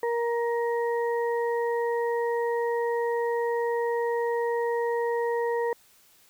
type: harmonic tone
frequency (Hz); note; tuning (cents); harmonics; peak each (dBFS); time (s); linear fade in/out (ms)
470; A#4; +14; 1 / 2 / 4; -25 / -31 / -37; 0.03-5.73; 2
effects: white hiss -59 dBFS RMS until 6.29 s